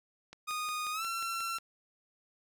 click train, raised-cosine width 0.2 ms, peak -30 dBFS, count 8, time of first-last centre 0.33-1.584 s, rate 5.58 Hz
sawtooth tone with pitch glide, 1234 to 1353.5 Hz, D#6 to E6, -15 to +45 cents, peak -30 dBFS, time 0.47-1.59 s, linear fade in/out 20 ms, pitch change +160 cents, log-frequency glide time 0.92-1.04 s
effects none

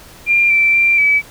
sine tone with pitch steps, 2391 / 2339 / 2363 / 2293 Hz, D7 / D7 / D7 / D7, +30 / -8 / +10 / -42 cents, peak -9 dBFS, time 0.26-1.22 s, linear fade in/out 50 ms, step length 240 ms, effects pink hiss -40 dBFS RMS until 1.3 s

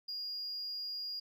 sine tone, 4846 Hz, D#8, 47 cents flat, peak -36 dBFS, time 0.08-1.2 s, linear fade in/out 10 ms, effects tanh soft clip ceiling -35 dBFS + 13-bit

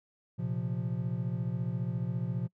triangle chord, Bb suspended second, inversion none, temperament just, 116.54 / 131.11 / 174.81 Hz, Bb2 / C3 / F3, 0 / +4 / +2 cents, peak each -33 dBFS, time 0.38-2.48 s, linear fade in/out 20 ms, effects noise-tail reverb RT60 0.1 s tail -24 dB re dry

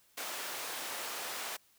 pink high-pass noise, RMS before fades -40 dBFS, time 0.17-1.57 s, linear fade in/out 10 ms, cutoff 610 Hz, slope 12 dB/octave, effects white hiss -67 dBFS RMS until 1.78 s

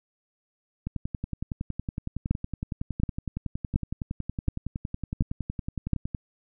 two click trains, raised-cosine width 5 ms, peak -18 / -10 dBFS, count 58 / 6, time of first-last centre 0.87-6.148 / 2.31-5.933 s, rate 10.8 / 1.38 Hz, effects none

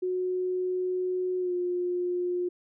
sine tone with pitch glide, 366.4 to 356.4 Hz, F#4 to F4, -17 to +35 cents, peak -26 dBFS, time 0.02-2.49 s, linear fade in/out 10 ms, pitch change -48 cents, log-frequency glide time 1.39-1.53 s, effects none

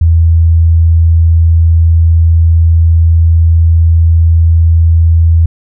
sine tone, 82.41 Hz, E2, in tune, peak -3 dBFS, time 0.01-5.46 s, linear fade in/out 5 ms, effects none

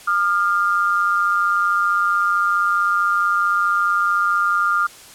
sine tone pair together, 1212.4 / 1396.9 Hz, D#6 / F6, -45 / 0 cents, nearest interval major second, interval 245 cents, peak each -18 dBFS, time 0.07-4.87 s, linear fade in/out 10 ms, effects white hiss -42 dBFS RMS until 5.14 s + low-pass 11000 Hz 12 dB/octave

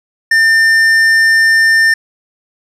triangle tone with tanh clipping, 1800 Hz, A6, 39 cents sharp, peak -8 dBFS, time 0.31-1.94 s, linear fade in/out 5 ms, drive 14 dB, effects none

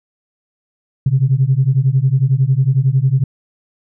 sine beating tone pair, 127.6 / 138.6 Hz, C3 / C#3, -43 / 0 cents, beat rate 11 Hz, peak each -13 dBFS, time 1.06-3.24 s, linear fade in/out 5 ms, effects tanh soft clip ceiling -3 dBFS

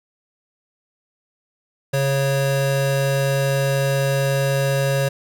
square tone pair together, 137.8 / 549.3 Hz, C#3 / C#5, -10 / -16 cents, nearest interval 2 octaves, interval 2394 cents, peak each -20 / -22 dBFS, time 1.93-5.09 s, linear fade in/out 10 ms, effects none

